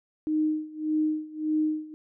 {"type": "tone with tremolo", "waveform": "sine", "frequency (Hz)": 309, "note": "D#4", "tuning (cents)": -12, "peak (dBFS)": -21, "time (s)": [0.27, 1.94], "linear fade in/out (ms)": 0, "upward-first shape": "sine", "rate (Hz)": 1.7, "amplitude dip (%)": 90, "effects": []}